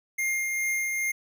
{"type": "tone with tremolo", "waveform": "square", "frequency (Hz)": 2119, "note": "C7", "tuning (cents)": 21, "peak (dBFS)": -25, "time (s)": [0.18, 1.12], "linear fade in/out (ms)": 10, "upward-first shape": "triangle", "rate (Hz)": 2.4, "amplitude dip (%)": 30, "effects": []}